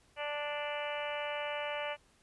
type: harmonic tone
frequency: 293.7 Hz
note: D4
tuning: in tune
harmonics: 2 / 3 / 4 / 5 / 6 / 7 / 8 / 9 / 10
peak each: -38 / -42 / -46 / -47 / -46 / -47 / -44 / -48 / -45 dBFS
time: 0.16-1.97 s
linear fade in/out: 50 ms
effects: pink hiss -67 dBFS RMS until 2.22 s + resampled to 24000 Hz